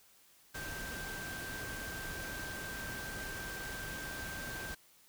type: tone in noise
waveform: sine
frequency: 1568 Hz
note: G6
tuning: in tune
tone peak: -43 dBFS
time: 0.54-4.75 s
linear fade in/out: 10 ms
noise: pink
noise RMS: -44 dBFS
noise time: 0.54-4.75 s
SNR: -2 dB
effects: white hiss -64 dBFS RMS until 5.08 s